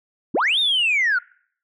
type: linear two-way sweep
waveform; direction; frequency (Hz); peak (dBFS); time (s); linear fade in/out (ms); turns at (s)
sine; up then down; 150 to 3741 to 1379; -15; 0.34-1.19; 10; 0.59
effects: noise-tail reverb RT60 0.6 s tail -26 dB re dry + tanh soft clip ceiling -13 dBFS